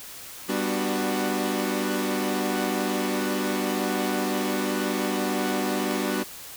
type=chord; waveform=sawtooth; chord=G major seventh; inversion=none; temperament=equal with one note detuned; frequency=196 / 246.9 / 296.9 / 370 Hz; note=G3 / B3 / D4 / F#4; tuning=0 / 0 / +19 / 0 cents; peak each=-26 dBFS; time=0.48-6.24 s; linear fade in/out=20 ms; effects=white hiss -41 dBFS RMS until 6.56 s